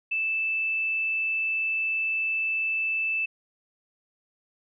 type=tone; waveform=sine; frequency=2637 Hz; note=E7; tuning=in tune; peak=-24 dBFS; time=0.11-3.26 s; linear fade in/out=10 ms; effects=none